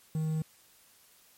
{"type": "tone with quantisation", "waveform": "triangle", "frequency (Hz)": 157.2, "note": "D#3", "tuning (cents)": 18, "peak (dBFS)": -26, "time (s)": [0.15, 0.42], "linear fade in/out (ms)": 2, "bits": 9, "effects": ["white hiss -61 dBFS RMS until 1.37 s", "MP3 64 kbps"]}